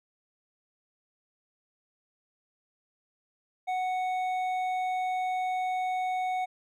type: tone with hard clipping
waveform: sine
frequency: 740 Hz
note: F#5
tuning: in tune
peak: -29 dBFS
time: 3.67-6.46 s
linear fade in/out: 20 ms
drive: 7 dB
effects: none